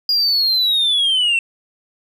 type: linear sweep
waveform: sine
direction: down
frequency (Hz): 4872 to 2674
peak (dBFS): -11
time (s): 0.09-1.39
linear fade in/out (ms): 2
effects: tanh soft clip ceiling -12 dBFS